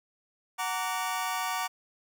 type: chord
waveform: sawtooth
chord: Gb augmented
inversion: none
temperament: just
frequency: 740 / 925 / 1156.2 Hz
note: Gb5 / Bb5 / D6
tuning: 0 / -14 / -27 cents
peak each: -30 dBFS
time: 0.58-1.68 s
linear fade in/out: 20 ms
effects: none